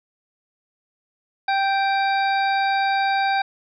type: harmonic tone with a mistuned harmonic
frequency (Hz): 784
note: G5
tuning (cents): 0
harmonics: 1 / 2 / 3 / 5 / 6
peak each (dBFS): -19 / -25 / -29 / -33 / -35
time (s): 1.48-3.42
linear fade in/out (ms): 5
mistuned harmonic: 5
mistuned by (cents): -57
effects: none